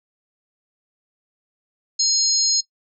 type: tone cluster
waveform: sine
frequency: 4225 / 5170 / 6610 Hz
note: C8 / E8 / G#8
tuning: +16 / -34 / -9 cents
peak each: -20 dBFS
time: 1.99-2.61 s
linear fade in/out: 10 ms
effects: noise-tail reverb RT60 0.1 s tail -20 dB re dry